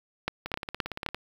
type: two click trains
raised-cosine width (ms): 0.3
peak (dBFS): -11 / -18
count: 4 / 13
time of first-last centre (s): 0.28-1.063 / 0.46-1.146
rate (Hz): 3.83 / 17.5
effects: 7-bit